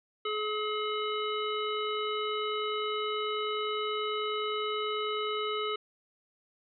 harmonic tone, 425.3 Hz, G#4, 41 cents sharp, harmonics 1 / 3 / 5 / 7 / 9, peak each -33 / -34 / -41 / -38 / -43 dBFS, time 0.25-5.76 s, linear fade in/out 5 ms, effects none

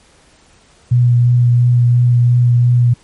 sine tone with vibrato, 121.6 Hz, B2, 26 cents flat, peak -7 dBFS, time 0.91-2.94 s, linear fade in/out 10 ms, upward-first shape triangle, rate 2.9 Hz, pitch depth 16 cents each way, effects pink hiss -49 dBFS RMS until 3.03 s + MP3 48 kbps

